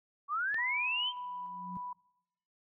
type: linear sweep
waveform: sine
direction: up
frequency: 1108.7 to 3181 Hz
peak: -30 dBFS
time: 0.28-1.13 s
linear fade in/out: 50 ms
type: click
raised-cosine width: 0.3 ms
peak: -29 dBFS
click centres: 0.544 s
type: tone with tremolo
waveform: sine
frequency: 987.8 Hz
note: B5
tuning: in tune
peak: -38 dBFS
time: 0.58-1.93 s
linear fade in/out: 5 ms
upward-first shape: square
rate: 1.7 Hz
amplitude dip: 25%
type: tone with exponential growth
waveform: sine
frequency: 180.8 Hz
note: F#3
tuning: 40 cents flat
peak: -38 dBFS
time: 1.17-1.77 s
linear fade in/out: 0 ms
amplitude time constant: 130 ms
effects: noise-tail reverb RT60 0.9 s tail -24 dB re dry